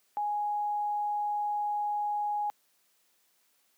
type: tone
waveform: sine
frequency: 830.6 Hz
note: G#5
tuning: in tune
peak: -28 dBFS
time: 0.17-2.5 s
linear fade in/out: 0 ms
effects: white hiss -70 dBFS RMS until 3.77 s + high-pass 200 Hz 12 dB/octave